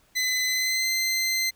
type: tone with pitch glide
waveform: 20% pulse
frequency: 2022 to 2068 Hz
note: B6 to C7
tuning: +40 to -21 cents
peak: -18 dBFS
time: 0.15-1.51 s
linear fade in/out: 20 ms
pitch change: +39 cents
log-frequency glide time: 0.48-0.89 s
effects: pink hiss -62 dBFS RMS until 1.55 s